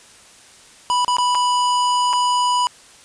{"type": "tone with dropouts", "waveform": "square", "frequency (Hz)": 986, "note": "B5", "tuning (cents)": -3, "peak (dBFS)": -16, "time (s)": [0.9, 2.67], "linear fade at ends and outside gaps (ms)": 0, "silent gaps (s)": [[1.047, 1.08], [1.168, 1.184], [1.348, 1.352], [2.13, 2.134]], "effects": ["white hiss -46 dBFS RMS until 3.04 s", "resampled to 22050 Hz"]}